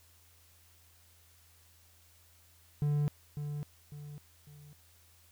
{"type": "tone with echo", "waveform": "triangle", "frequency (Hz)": 146.83, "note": "D3", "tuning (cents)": 0, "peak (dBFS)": -25, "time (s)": [2.82, 3.08], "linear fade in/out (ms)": 0, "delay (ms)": 550, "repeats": 3, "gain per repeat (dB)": -8, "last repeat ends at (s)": 4.73, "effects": ["added 84 Hz sine -64 dBFS peak until 5.31 s", "white hiss -64 dBFS RMS until 5.31 s"]}